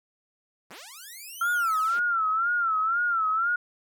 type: linear two-way sweep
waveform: 5% pulse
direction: up then down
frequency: 123.6 to 3571 to 123.6 Hz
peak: -31 dBFS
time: 0.7-2 s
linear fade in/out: 10 ms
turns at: 1.51 s
type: tone with vibrato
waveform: sine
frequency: 1353 Hz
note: E6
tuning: 45 cents sharp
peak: -22 dBFS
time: 1.41-3.56 s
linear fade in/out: 5 ms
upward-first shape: sine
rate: 2 Hz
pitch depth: 110 cents each way
effects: none